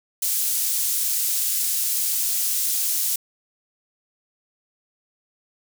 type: high-pass noise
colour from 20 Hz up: pink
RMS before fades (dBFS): -23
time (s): 0.22-3.16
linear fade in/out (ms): 5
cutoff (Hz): 7900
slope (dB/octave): 12
effects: none